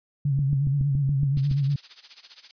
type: tone with vibrato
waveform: sine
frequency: 139.5 Hz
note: C#3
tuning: 11 cents sharp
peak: -20 dBFS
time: 0.25-1.76 s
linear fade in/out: 5 ms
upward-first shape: sine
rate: 8.4 Hz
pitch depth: 69 cents each way
type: click train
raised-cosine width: 5 ms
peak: -18 dBFS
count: 9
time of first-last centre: 0.39-1.514 s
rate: 7.12 Hz
type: noise with tremolo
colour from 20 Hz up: violet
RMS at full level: -29 dBFS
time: 1.37-2.51 s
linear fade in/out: 0 ms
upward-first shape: sine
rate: 15 Hz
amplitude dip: 85%
effects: resampled to 11025 Hz